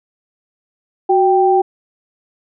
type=tone pair together; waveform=sine; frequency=370.9 / 784 Hz; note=F#4 / G5; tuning=+4 / 0 cents; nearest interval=octave + minor second; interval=1296 cents; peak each=-12 dBFS; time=1.09-1.62 s; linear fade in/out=10 ms; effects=none